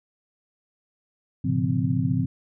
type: tone cluster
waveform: sine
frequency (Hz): 107.8 / 127.3 / 142 / 176.1 / 258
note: A2 / C3 / C#3 / F3 / C4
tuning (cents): -35 / -47 / +42 / +15 / -24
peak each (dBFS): -27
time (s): 1.44-2.26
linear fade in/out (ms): 10
effects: none